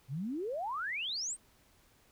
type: exponential sweep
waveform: sine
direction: up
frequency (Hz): 121.4 to 8910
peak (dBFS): -34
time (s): 0.08-1.37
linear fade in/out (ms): 50
effects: pink hiss -66 dBFS RMS until 2.11 s